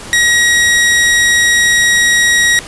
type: tone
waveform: sawtooth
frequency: 1900 Hz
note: A#6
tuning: 33 cents sharp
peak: -4 dBFS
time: 0.13-2.59 s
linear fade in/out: 0 ms
effects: pink hiss -29 dBFS RMS until 2.67 s + resampled to 24000 Hz